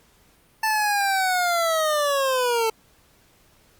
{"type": "linear sweep", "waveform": "25% pulse", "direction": "down", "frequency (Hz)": [884, 440], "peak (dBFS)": -16, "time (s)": [0.63, 2.7], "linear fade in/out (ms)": 5, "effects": ["pink hiss -58 dBFS RMS until 3.79 s", "Opus 48 kbps"]}